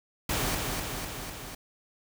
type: noise with echo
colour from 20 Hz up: pink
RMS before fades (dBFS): -29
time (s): 0.29-0.55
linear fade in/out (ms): 5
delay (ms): 250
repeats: 4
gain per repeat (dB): -3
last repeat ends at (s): 1.55
effects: none